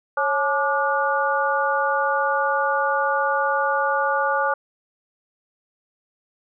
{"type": "tone cluster", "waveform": "sine", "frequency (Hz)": [551, 858, 1179, 1444], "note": ["C#5", "A5", "D6", "F#6"], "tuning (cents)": [-11, -44, 6, -43], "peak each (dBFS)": -24, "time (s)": [0.17, 4.54], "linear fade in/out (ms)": 5, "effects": []}